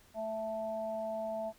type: harmonic tone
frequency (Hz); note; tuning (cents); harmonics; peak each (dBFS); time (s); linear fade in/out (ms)
220; A3; 0; 1 / 3 / 4; -45 / -35 / -44; 0.14-1.53; 50
effects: pink hiss -63 dBFS RMS until 1.58 s